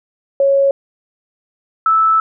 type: tone pair in turn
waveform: sine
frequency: 552 / 1312.9 Hz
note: C#5 / E6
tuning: -7 / -7 cents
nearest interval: octave + minor third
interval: 1500 cents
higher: second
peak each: -9 dBFS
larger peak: neither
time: 0.4-0.71 / 1.86-2.2 s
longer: second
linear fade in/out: 2 ms
effects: none